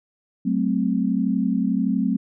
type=chord; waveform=sine; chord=F# diminished; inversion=none; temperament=equal with one note detuned; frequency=188.34 / 220 / 261.6 Hz; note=F#3 / A3 / C4; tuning=+31 / 0 / 0 cents; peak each=-23 dBFS; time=0.45-2.17 s; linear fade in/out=10 ms; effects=none